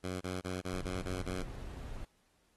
10% pulse tone bursts, 91.9 Hz, F#2, 11 cents flat, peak -28 dBFS, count 7, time 0.03-1.434 s, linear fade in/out 20 ms, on 180 ms, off 24 ms
brown noise, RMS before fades -43 dBFS, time 0.73-2.05 s, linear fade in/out 5 ms
effects pink hiss -73 dBFS RMS until 2.56 s + AAC 32 kbps

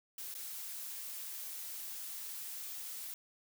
blue noise with dropouts, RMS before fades -44 dBFS, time 0.18-3.14 s, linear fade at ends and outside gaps 2 ms, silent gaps 0.342-0.35 s, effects none

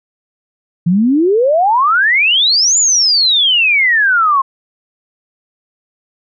sine exponential two-way sweep, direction up then down, 163.6 to 7170 to 1051 Hz, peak -8 dBFS, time 0.86-4.42 s, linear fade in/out 10 ms, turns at 2.78 s, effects none

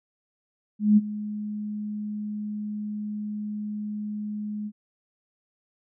sine tone with ADSR envelope, 210 Hz, G#3, 19 cents sharp, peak -12 dBFS, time 0.79-4.72 s, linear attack 180 ms, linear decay 32 ms, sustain -17 dB, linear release 55 ms, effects none

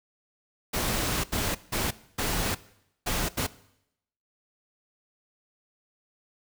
pink noise bursts at uneven times, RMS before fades -28 dBFS, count 6, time 0.73-1.24 / 1.32-1.55 / 1.72-1.91 / 2.18-2.55 / 3.06-3.29 / 3.37-3.47 s, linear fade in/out 10 ms, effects noise-tail reverb RT60 0.8 s tail -19 dB re dry

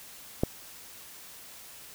click, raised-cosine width 2 ms, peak -10 dBFS, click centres 0.435 s, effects white hiss -48 dBFS RMS until 1.94 s

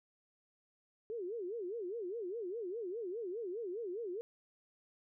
sine tone with vibrato, 408.2 Hz, G#4, 30 cents flat, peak -38 dBFS, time 1.1-4.21 s, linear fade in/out 0 ms, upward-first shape sine, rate 4.9 Hz, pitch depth 270 cents each way, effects none

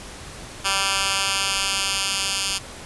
10% pulse tone with high-pass filter sweep, 195.2 Hz, G3, 7 cents flat, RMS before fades -23 dBFS, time 0.64-2.59 s, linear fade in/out 20 ms, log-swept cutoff 1700 to 3300 Hz, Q 0.82, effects pink hiss -38 dBFS RMS until 2.85 s + resampled to 24000 Hz

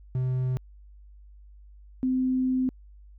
triangle / sine tone pair in turn, 128.1 / 257.6 Hz, C3 / C4, -36 / -27 cents, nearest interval octave, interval 1209 cents, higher second, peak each -22 dBFS, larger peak neither, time 0.15-0.57 / 2.03-2.69 s, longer second, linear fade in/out 0 ms, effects added 50 Hz sine -47 dBFS peak until 3.18 s

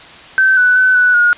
sine tone with pitch steps, 1542 / 1489 / 1512 / 1483 / 1438 Hz, G6 / F#6 / F#6 / F#6 / F#6, -29 / +11 / +37 / +4 / -50 cents, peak -7 dBFS, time 0.38-1.33 s, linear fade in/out 0 ms, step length 190 ms, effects white hiss -36 dBFS RMS until 1.37 s + resampled to 8000 Hz

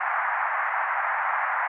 pink band-pass noise, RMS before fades -26 dBFS, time 0-1.68 s, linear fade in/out 10 ms, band 750 to 2000 Hz, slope 48 dB/octave, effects none

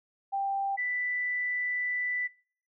sine tone pair in turn, 788 / 1982 Hz, G5 / B6, +9 / +6 cents, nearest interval octave + major third, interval 1597 cents, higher second, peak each -27 / -28 dBFS, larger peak first, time 0.32-0.77 / 0.77-2.28 s, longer second, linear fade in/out 20 ms, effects noise-tail reverb RT60 0.5 s tail -22 dB re dry

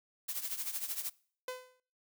blue noise with tremolo, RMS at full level -35 dBFS, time 0.28-1.1 s, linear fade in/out 10 ms, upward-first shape triangle, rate 13 Hz, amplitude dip 80%
sawtooth tone with exponential decay, 507 Hz, B4, 45 cents sharp, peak -32 dBFS, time 1.48-1.8 s, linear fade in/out 2 ms, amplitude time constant 69 ms
effects noise-tail reverb RT60 0.5 s tail -23 dB re dry

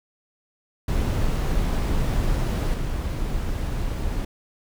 brown noise with level steps, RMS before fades -22 / -26 dBFS, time 0.88-4.25 s, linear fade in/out 5 ms, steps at 2.74 s, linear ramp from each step 2 ms, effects none

